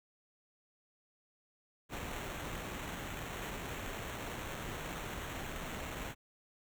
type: noise with sample-and-hold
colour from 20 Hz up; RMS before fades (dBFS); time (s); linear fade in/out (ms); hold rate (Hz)
pink; -42; 1.89-6.15; 50; 4900
effects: none